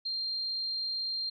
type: tone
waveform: sine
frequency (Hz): 4186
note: C8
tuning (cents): 0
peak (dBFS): -31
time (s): 0.05-1.3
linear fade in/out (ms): 10
effects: none